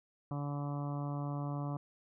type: harmonic tone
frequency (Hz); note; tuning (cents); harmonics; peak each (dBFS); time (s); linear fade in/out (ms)
143.8; D3; -36; 1 / 2 / 3 / 4 / 5 / 6 / 7 / 8 / 9; -36 / -42 / -54 / -48 / -48 / -53 / -50 / -50 / -59; 0.31-1.77; 2
effects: none

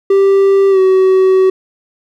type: tone with pitch glide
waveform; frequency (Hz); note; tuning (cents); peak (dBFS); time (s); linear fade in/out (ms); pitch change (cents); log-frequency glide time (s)
triangle; 392 to 377.6; G4 to F#4; 0 to +35; -4; 0.1-1.5; 5; -65; 0.7-0.79
effects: none

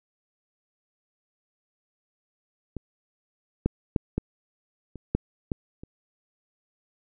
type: clicks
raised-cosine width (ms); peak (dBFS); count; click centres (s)
3; -20 / -9 / -9 / -12 / -26 / -9 / -14 / -27; 8; 2.767 / 3.66 / 3.962 / 4.18 / 4.957 / 5.15 / 5.518 / 5.835
effects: none

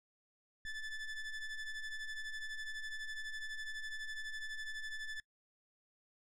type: ring-modulated tone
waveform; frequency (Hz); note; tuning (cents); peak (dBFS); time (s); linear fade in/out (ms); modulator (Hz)
square; 871; A5; -18; -38; 0.65-5.2; 2; 877
effects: noise-tail reverb RT60 0.1 s tail -23 dB re dry + low-pass 7000 Hz 12 dB/octave

